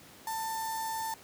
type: tone with notch filter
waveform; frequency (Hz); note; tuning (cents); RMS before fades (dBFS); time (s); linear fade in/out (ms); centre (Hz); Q
sawtooth; 891; A5; +22; -35; 0.27-1.14; 2; 2600; 0.56
effects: pink hiss -53 dBFS RMS until 1.23 s + high-pass 100 Hz 12 dB/octave